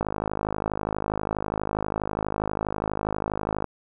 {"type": "click train", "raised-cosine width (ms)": 1, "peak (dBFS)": -12, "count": 191, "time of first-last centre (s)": [0.01, 3.643], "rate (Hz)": 52.3, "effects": []}